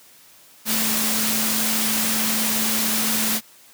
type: tone in noise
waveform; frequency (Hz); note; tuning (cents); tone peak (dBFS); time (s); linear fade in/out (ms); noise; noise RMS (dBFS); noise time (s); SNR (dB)
sine; 219.3; A3; -6; -27; 0.65-3.41; 50; white; -22; 0.65-3.41; -8
effects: white hiss -50 dBFS RMS until 3.73 s + high-pass 100 Hz 12 dB/octave